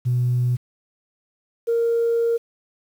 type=tone pair in turn; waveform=sine; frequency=123.47 / 464.7 Hz; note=B2 / A#4; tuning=0 / -5 cents; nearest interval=octave + major seventh; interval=2295 cents; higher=second; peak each=-16 dBFS; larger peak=neither; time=0.05-0.57 / 1.67-2.38 s; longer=second; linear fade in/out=20 ms; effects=tanh soft clip ceiling -13 dBFS + 8-bit